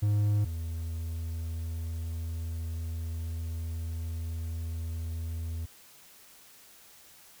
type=tone pair in turn; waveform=triangle; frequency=103.83 / 82.24 Hz; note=G#2 / E2; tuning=0 / -4 cents; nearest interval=major third; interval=404 cents; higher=first; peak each=-21 / -30 dBFS; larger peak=first; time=0.02-0.45 / 0.45-5.66 s; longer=second; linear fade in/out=10 ms; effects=white hiss -55 dBFS RMS until 7.4 s